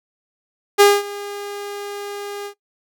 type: tone with ADSR envelope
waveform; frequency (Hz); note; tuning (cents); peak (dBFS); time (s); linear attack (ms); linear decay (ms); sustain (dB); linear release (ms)
sawtooth; 406.4; G#4; -38; -3; 0.78-2.54; 24; 220; -21; 83
effects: noise-tail reverb RT60 0.1 s tail -18 dB re dry